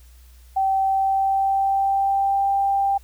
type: tone with pitch glide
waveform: sine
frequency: 773 to 790.2 Hz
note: G5 to G5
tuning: -24 to +14 cents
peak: -17 dBFS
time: 0.56-2.98 s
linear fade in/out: 10 ms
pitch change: +38 cents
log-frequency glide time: 0.79-2.49 s
effects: added 61 Hz sine -45 dBFS peak until 3.03 s + white hiss -57 dBFS RMS until 3.03 s